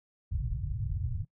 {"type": "low-pass noise", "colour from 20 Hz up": "white", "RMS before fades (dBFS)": -33, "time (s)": [0.31, 1.25], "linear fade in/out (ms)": 10, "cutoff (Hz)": 130, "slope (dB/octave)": 48, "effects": ["noise-tail reverb RT60 0.1 s tail -21 dB re dry"]}